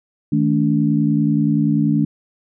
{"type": "tone cluster", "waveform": "sine", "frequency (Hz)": [156.4, 216.2, 286.6], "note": ["D#3", "A3", "D4"], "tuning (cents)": [9, -30, -42], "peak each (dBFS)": -18, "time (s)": [0.32, 2.05], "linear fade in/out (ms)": 5, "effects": []}